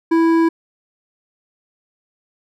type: tone with hard clipping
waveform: sine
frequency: 329.6 Hz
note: E4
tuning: in tune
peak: -13 dBFS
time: 0.11-0.49 s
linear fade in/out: 10 ms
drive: 10 dB
effects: none